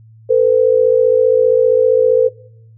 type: tone pair together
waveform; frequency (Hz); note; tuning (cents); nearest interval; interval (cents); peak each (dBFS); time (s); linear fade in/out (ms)
sine; 450.8 / 506; A4 / B4; +42 / +42; major second; 200; -11; 0.29-2.29; 20
effects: noise-tail reverb RT60 0.6 s tail -18 dB re dry + added 111 Hz sine -40 dBFS peak until 2.77 s